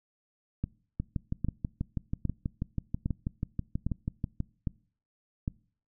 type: two click trains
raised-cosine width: 5 ms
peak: -17 / -18 dBFS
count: 7 / 22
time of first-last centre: 0.64-5.479 / 1-4.404 s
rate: 1.24 / 6.17 Hz
effects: noise-tail reverb RT60 0.5 s tail -24 dB re dry